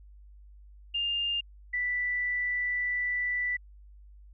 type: tone pair in turn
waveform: sine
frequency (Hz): 2808 / 1973.8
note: F7 / B6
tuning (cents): +9 / -2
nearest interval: tritone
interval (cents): 611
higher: first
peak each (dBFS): -27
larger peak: neither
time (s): 0.94-1.41 / 1.73-3.57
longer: second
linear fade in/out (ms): 10
effects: added 50 Hz sine -49 dBFS peak until 4.33 s